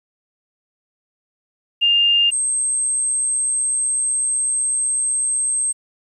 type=tone pair in turn; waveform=sine; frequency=2808 / 8356 Hz; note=F7 / C9; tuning=+9 / -3 cents; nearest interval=octave + perfect fifth; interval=1888 cents; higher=second; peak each=-12 / -17 dBFS; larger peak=first; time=1.81-2.31 / 2.31-5.73 s; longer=second; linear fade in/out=20 ms; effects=9-bit